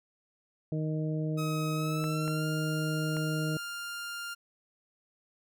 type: harmonic tone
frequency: 155.56 Hz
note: D#3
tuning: in tune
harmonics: 1 / 2 / 3 / 4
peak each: -30 / -36 / -40 / -42 dBFS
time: 0.72-3.57 s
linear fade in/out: 2 ms
type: tone with pitch glide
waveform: sawtooth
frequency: 1269 to 1399.9 Hz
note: D#6 to F6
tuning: +34 to +4 cents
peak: -33 dBFS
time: 1.37-4.35 s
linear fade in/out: 20 ms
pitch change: +170 cents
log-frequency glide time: 1.75-2.45 s
type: clicks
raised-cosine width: 0.5 ms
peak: -27 dBFS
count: 3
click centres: 2.041 / 2.279 / 3.168 s
effects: none